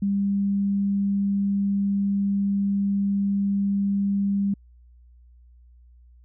sine tone, 199.2 Hz, G3, 28 cents sharp, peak -20 dBFS, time 0.02-4.54 s, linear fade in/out 5 ms, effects added 60 Hz sine -49 dBFS peak until 6.24 s

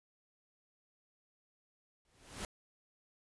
pink noise with exponential growth, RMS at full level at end -39 dBFS, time 2.05-2.45 s, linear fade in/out 1 ms, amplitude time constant 86 ms, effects resampled to 24000 Hz

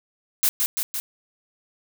blue noise with echo, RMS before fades -19 dBFS, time 0.43-0.49 s, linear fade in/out 0 ms, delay 170 ms, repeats 3, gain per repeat -3 dB, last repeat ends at 1 s, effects none

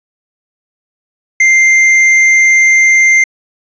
triangle tone with tanh clipping, 2094 Hz, C7, 1 cent sharp, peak -6 dBFS, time 1.4-3.24 s, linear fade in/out 5 ms, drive 12 dB, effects resampled to 16000 Hz

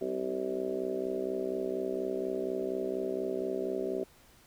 harmonic tone with a mistuned harmonic, 64.2 Hz, C2, 32 cents flat, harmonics 3 / 4 / 5 / 6 / 7 / 8 / 9 / 10, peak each -45 / -40 / -45 / -33 / -42 / -42 / -42 / -40 dBFS, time 0.01-4.04 s, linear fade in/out 5 ms, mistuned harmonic 4, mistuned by +32 cents, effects pink hiss -60 dBFS RMS until 4.46 s

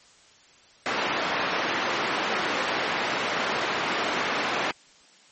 white band-pass noise, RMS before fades -27 dBFS, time 0.86-4.71 s, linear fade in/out 0 ms, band 220 to 2000 Hz, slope 12 dB/octave, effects white hiss -55 dBFS RMS until 5.31 s + MP3 32 kbps

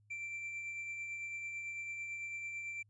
triangle tone with tremolo, 2349 Hz, D7, in tune, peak -37 dBFS, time 0.1-2.83 s, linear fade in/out 10 ms, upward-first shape triangle, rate 9 Hz, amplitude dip 35%, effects added 104 Hz sine -66 dBFS peak until 2.89 s + resampled to 24000 Hz

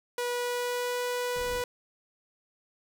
sawtooth tone with pitch glide, 486.7 to 491.8 Hz, B4 to B4, -25 to -7 cents, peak -25 dBFS, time 0.18-1.64 s, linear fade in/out 2 ms, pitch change +18 cents, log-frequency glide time 0.29-1.02 s
brown noise, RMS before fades -43 dBFS, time 1.36-1.62 s, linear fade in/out 0 ms
effects none

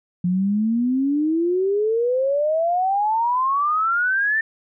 sine exponential sweep, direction up, 174.61 to 1805 Hz, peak -17 dBFS, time 0.24-4.41 s, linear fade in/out 5 ms, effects none

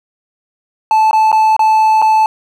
triangle tone with dropouts, 873 Hz, A5, 14 cents flat, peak -5 dBFS, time 0.91-2.26 s, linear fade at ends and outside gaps 1 ms, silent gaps 1.111-1.131 / 1.317-1.327 / 1.565-1.593 / 2.018-2.023 s, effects none

